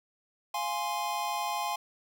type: chord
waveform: square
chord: F minor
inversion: none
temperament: equal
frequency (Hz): 698.5 / 830.6 / 1046.5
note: F5 / Ab5 / C6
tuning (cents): 0 / 0 / 0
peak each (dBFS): -38 / -34 / -35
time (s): 0.54-1.76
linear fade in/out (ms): 5
effects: none